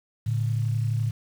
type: tone pair together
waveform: sine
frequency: 111.7 / 143.49 Hz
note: A2 / D3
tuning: +27 / -40 cents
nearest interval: major third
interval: 433 cents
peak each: -23 / -30 dBFS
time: 0.26-1.11 s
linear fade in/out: 10 ms
effects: 8-bit